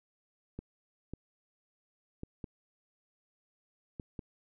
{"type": "clicks", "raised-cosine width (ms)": 3, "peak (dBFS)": -27, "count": 6, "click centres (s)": [0.59, 1.136, 2.234, 2.442, 3.998, 4.192], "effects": []}